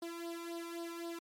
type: tone with flanger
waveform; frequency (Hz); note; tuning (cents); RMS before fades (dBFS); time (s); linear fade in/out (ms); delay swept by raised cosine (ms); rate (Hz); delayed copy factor
sawtooth; 338; E4; +43; -43; 0.02-1.19; 5; 0.21 to 0.87; 3.8; +0.8
effects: MP3 64 kbps